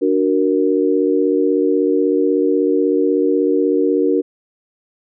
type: chord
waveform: sine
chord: D augmented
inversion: none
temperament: equal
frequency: 293.7 / 370 / 466.2 Hz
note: D4 / F#4 / A#4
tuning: 0 / 0 / 0 cents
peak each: -17 dBFS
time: 0.01-4.22 s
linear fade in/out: 20 ms
effects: none